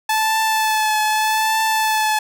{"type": "tone with vibrato", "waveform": "sawtooth", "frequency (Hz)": 870, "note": "A5", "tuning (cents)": -20, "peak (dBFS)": -12, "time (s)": [0.09, 2.19], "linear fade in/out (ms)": 5, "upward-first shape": "triangle", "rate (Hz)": 0.82, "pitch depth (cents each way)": 27, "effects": []}